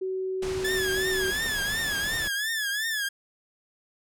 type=tone; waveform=sine; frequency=376.7 Hz; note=F#4; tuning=31 cents sharp; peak=-27 dBFS; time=0.01-1.31 s; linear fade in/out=10 ms
type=low-pass noise; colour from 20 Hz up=pink; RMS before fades=-37 dBFS; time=0.42-2.28 s; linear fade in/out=5 ms; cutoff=8900 Hz; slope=24 dB/octave
type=tone with vibrato; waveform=sawtooth; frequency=1712 Hz; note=A6; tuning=48 cents flat; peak=-23 dBFS; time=0.64-3.09 s; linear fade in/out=10 ms; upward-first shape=triangle; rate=2.8 Hz; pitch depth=130 cents each way
effects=none